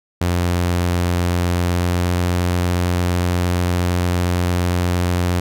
sawtooth tone with pitch glide, 87.9 to 88.66 Hz, F2 to F2, +12 to +27 cents, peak -12 dBFS, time 0.21-5.4 s, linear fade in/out 5 ms, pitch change +15 cents, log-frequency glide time 1.65-2.17 s, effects none

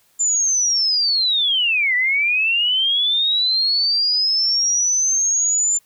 sine linear two-way sweep, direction down then up, 7200 to 1949 to 7200 Hz, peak -15 dBFS, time 0.19-5.79 s, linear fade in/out 20 ms, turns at 1.95 s, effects white hiss -59 dBFS RMS until 5.85 s

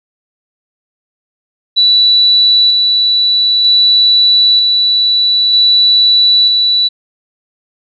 sine tone with tremolo, 3951 Hz, B7, in tune, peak -5 dBFS, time 1.76-6.89 s, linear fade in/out 20 ms, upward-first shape square, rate 0.53 Hz, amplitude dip 25%, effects none

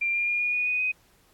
sine tone with pitch steps, 2378 / 2399 / 2420 / 2441 / 2462 / 2483 / 2505 Hz, D7 / D7 / D#7 / D#7 / D#7 / D#7 / D#7, +21 / +36 / -49 / -34 / -19 / -4 / +11 cents, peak -23 dBFS, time 0.01-0.92 s, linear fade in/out 10 ms, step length 130 ms, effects pink hiss -62 dBFS RMS until 1.33 s + AAC 64 kbps

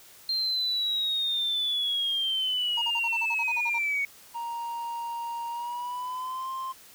sine linear sweep, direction down, 4186 to 2217 Hz, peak -24 dBFS, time 0.29-4.05 s, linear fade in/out 2 ms
sine tone bursts, 932.3 Hz, A#5, in tune, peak -28 dBFS, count 12, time 2.77-3.787 s, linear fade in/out 10 ms, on 49 ms, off 39 ms
triangle tone with pitch glide, 936 to 1050.6 Hz, A#5 to C6, +7 to +7 cents, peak -29 dBFS, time 4.34-6.73 s, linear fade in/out 20 ms, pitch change +200 cents, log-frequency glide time 5.49-6.49 s
effects tanh soft clip ceiling -20 dBFS + white hiss -52 dBFS RMS until 6.94 s

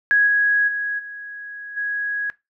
sine tone with level steps, 1661.2 Hz, G#6, in tune, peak -12 / -14 / -21 / -31 / -21 dBFS, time 0.11-2.3 s, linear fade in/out 0 ms, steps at 0.26 / 0.67 / 0.98 / 1.76 s, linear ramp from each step 20 ms, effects noise-tail reverb RT60 0.2 s tail -18 dB re dry

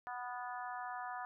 harmonic tone with a mistuned harmonic, 246.9 Hz, B3, in tune, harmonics 3 / 4 / 5 / 6 / 7, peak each -44 / -46 / -48 / -50 / -51 dBFS, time 0.07-1.25 s, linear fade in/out 0 ms, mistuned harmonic 6, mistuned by -20 cents, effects none

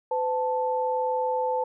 sine tone pair together, 507 / 879.6 Hz, B4 / A5, +45 / -1 cents, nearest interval minor seventh, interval 954 cents, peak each -26 dBFS, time 0.11-1.64 s, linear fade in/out 5 ms, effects none

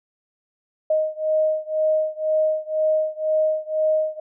sine beating tone pair, 622.3 / 624.3 Hz, D#5 / D#5, 0 / +6 cents, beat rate 2 Hz, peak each -21 / -22 dBFS, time 0.9-4.2 s, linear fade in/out 5 ms, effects none

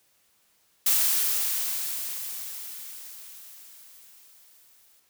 blue noise with exponential decay, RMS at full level -21 dBFS, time 0.86-5 s, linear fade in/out 5 ms, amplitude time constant 900 ms, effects white hiss -66 dBFS RMS until 5.09 s

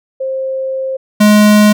sine / square tone pair in turn, 529 / 209.9 Hz, C5 / G#3, +19 / +19 cents, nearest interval octave + major third, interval 1600 cents, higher first, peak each -15 / -5 dBFS, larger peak second, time 0.2-0.97 / 1.2-1.73 s, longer first, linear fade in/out 10 ms, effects none

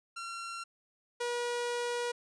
sawtooth tone pair in turn, 1367 / 481.6 Hz, F6 / B4, -37 / -44 cents, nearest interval octave + tritone, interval 1807 cents, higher first, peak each -35 / -28 dBFS, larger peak second, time 0.16-0.64 / 1.2-2.12 s, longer second, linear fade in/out 10 ms, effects resampled to 22050 Hz

